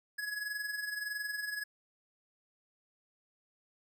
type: tone with amplitude modulation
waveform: square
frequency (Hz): 1683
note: G#6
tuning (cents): +23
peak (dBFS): -34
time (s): 0.18-1.64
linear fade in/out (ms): 10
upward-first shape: sine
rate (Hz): 21.6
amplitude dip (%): 60
effects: none